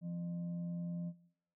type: tone with frequency modulation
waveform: sine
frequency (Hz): 172.8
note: F3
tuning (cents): -18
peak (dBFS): -38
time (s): 0.01-1.13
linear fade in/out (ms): 50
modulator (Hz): 435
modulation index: 0.27
effects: noise-tail reverb RT60 0.6 s tail -17 dB re dry